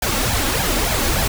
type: noise with flanger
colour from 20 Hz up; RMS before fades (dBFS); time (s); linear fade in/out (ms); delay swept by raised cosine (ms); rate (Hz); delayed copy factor
pink; -19; 0.02-1.28; 5; 1.2 to 3.7; 3.4; +0.7
effects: none